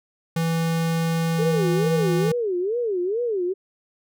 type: tone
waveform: square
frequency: 164.81 Hz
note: E3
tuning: in tune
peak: -21 dBFS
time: 0.36-2.32 s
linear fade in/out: 5 ms
type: tone with vibrato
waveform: sine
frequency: 414.2 Hz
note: G#4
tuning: 5 cents flat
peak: -21 dBFS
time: 1.38-3.54 s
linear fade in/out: 20 ms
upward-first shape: sine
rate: 2.3 Hz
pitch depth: 280 cents each way
effects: none